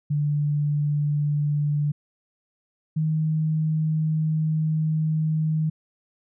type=tone pair in turn; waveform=sine; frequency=147.2 / 156.63 Hz; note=D3 / D#3; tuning=+4 / +12 cents; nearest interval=minor second; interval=108 cents; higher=second; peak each=-20 dBFS; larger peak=neither; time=0.1-1.92 / 2.96-5.7 s; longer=second; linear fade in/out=10 ms; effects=none